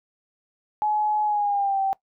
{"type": "tone with pitch glide", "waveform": "sine", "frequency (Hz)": [847, 776.7], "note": ["G#5", "G5"], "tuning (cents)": [34, -16], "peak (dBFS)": -20, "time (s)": [0.82, 1.93], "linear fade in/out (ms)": 0, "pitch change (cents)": -150, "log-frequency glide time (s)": [1.24, 1.81], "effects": ["noise-tail reverb RT60 0.1 s tail -20 dB re dry"]}